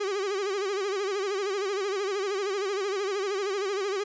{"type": "tone with vibrato", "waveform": "45% pulse", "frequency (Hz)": 395.5, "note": "G4", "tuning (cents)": 15, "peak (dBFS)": -27, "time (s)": [0, 4.04], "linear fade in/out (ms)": 10, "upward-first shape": "sine", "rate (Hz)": 13, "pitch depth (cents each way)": 97, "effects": ["resampled to 16000 Hz"]}